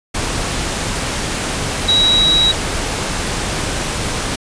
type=tone in noise; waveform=sine; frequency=3865 Hz; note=B7; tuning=38 cents flat; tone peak=-10 dBFS; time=1.88-2.52 s; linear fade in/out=10 ms; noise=pink; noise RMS=-20 dBFS; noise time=0.14-4.36 s; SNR=+7 dB; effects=resampled to 22050 Hz